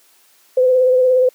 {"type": "tone with vibrato", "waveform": "sine", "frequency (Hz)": 509, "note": "C5", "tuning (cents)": -48, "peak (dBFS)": -9, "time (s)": [0.57, 1.29], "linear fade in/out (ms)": 5, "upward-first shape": "triangle", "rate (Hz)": 17, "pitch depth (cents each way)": 35, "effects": ["white hiss -53 dBFS RMS until 1.34 s", "high-pass 300 Hz 12 dB/octave"]}